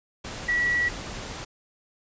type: tone in noise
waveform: sine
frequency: 1938 Hz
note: B6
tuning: 33 cents flat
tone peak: -21 dBFS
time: 0.48-0.89 s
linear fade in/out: 10 ms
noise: pink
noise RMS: -36 dBFS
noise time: 0.24-1.45 s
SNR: +12 dB
effects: resampled to 16000 Hz